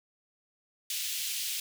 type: high-pass noise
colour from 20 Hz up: pink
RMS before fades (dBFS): -34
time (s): 0.9-1.6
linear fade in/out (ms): 2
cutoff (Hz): 2700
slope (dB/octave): 24
effects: none